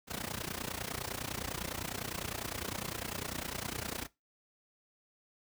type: noise with amplitude modulation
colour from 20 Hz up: pink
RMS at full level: -35 dBFS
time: 0.07-4.08 s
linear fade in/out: 50 ms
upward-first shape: sine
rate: 29.9 Hz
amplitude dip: 90%
effects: noise-tail reverb RT60 0.2 s tail -19 dB re dry + high-pass 60 Hz 12 dB/octave